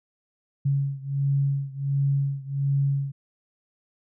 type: beating tone pair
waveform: sine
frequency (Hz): 138.59 / 139.99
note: C#3 / C#3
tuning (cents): 0 / +17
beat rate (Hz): 1.4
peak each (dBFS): -24 / -26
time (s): 0.65-3.12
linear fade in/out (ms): 10
effects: none